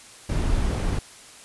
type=noise; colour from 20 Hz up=brown; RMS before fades=-23 dBFS; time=0.29-0.99 s; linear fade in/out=5 ms; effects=white hiss -46 dBFS RMS until 1.44 s + resampled to 24000 Hz